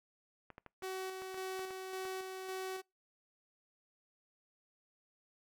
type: clicks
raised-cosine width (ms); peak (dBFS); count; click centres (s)
0.5; -35; 9; 0.503 / 0.581 / 0.663 / 0.823 / 1.22 / 1.344 / 1.593 / 1.707 / 2.053
type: tone with tremolo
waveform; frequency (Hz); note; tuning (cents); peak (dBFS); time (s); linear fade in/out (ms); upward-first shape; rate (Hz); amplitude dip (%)
sawtooth; 376.9; F#4; +32; -35; 0.82-2.82; 20; square; 1.8; 35
effects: noise-tail reverb RT60 0.2 s tail -25 dB re dry